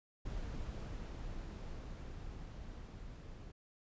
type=noise with level ramp; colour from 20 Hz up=brown; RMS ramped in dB=-42 to -50 dBFS; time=0.25-3.52 s; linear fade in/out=10 ms; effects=resampled to 16000 Hz